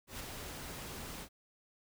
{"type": "noise with ADSR envelope", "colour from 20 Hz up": "pink", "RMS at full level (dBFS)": -41, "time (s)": [0.07, 1.29], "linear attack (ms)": 130, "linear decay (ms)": 4, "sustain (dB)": -4, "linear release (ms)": 79, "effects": []}